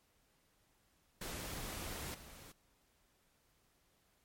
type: noise with level steps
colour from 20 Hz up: pink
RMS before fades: -44 / -55 dBFS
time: 1.21-2.52 s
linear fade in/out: 5 ms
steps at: 2.14 s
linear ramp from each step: 5 ms
effects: pink hiss -74 dBFS RMS until 4.24 s + MP3 64 kbps